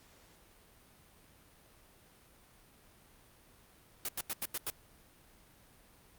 white noise bursts, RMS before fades -36 dBFS, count 6, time 4.05-4.701 s, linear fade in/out 2 ms, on 36 ms, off 87 ms, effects pink hiss -62 dBFS RMS until 6.18 s + Opus 48 kbps

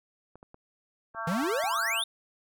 clicks, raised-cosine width 1 ms, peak -35 dBFS, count 7, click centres 0.356 / 0.429 / 0.544 / 1.148 / 1.319 / 1.431 / 1.638 s
harmonic tone, 225.5 Hz, A3, 43 cents sharp, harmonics 3 / 4 / 5 / 6 / 7, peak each -39 / -40 / -37 / -38 / -39 dBFS, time 1.14-2.04 s, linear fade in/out 50 ms
square exponential sweep, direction up, 155.56 to 3729 Hz, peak -28 dBFS, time 1.27-2.04 s, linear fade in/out 5 ms
effects none

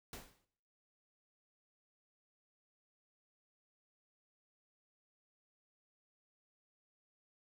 pink noise with exponential decay, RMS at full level -45 dBFS, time 0.13-0.45 s, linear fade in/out 1 ms, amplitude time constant 69 ms, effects noise-tail reverb RT60 0.7 s tail -20 dB re dry

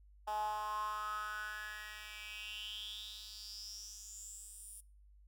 10% pulse tone with high-pass filter sweep, 211.8 Hz, G#3, 34 cents sharp, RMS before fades -44 dBFS, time 0.27-4.81 s, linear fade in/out 10 ms, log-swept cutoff 780 to 10000 Hz, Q 7.6, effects noise-tail reverb RT60 0.5 s tail -24 dB re dry + added 50 Hz sine -59 dBFS peak until 5.27 s

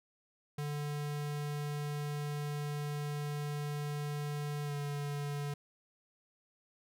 square tone with pitch glide, 146.83 to 144.47 Hz, D3 to D3, 0 to -28 cents, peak -36 dBFS, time 0.58-5.54 s, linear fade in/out 5 ms, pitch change -28 cents, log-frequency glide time 4.64-4.73 s, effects none

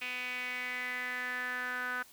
sawtooth tone with band-pass filter sweep, 250 Hz, B3, 21 cents sharp, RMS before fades -37 dBFS, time 0.01-2.03 s, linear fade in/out 10 ms, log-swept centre 2500 to 1500 Hz, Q 5.9, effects white hiss -58 dBFS RMS until 2.12 s

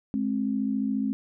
sine tone pair together, 211.4 / 265.7 Hz, G#3 / C4, +31 / +27 cents, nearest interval major third, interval 396 cents, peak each -27 dBFS, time 0.14-1.13 s, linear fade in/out 0 ms, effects none

